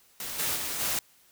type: noise with level steps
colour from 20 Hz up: white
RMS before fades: -36 / -29 / -33 / -29 dBFS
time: 0.2-0.99 s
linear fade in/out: 2 ms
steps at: 0.38 / 0.55 / 0.79 s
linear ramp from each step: 20 ms
effects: white hiss -61 dBFS RMS until 1.31 s

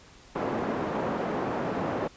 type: band-pass noise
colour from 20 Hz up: pink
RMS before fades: -30 dBFS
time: 0.35-2.08 s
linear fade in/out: 10 ms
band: 220 to 1000 Hz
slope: 12 dB/octave
effects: pink hiss -53 dBFS RMS until 2.16 s + resampled to 16000 Hz

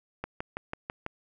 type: click train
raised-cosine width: 0.5 ms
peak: -18 dBFS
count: 6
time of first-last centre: 0.24-1.064 s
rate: 6.07 Hz
effects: none

